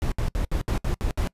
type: noise bursts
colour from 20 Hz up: brown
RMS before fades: -24 dBFS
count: 8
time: 0.02-1.273 s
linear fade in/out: 0 ms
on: 98 ms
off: 67 ms
effects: noise-tail reverb RT60 0.1 s tail -23 dB re dry + resampled to 32000 Hz